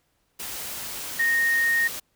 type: tone in noise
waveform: sine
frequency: 1855 Hz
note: A#6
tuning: 9 cents flat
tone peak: -19 dBFS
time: 1.19-1.88 s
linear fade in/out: 10 ms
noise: white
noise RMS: -34 dBFS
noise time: 0.39-2 s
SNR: +12 dB
effects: pink hiss -70 dBFS RMS until 2.15 s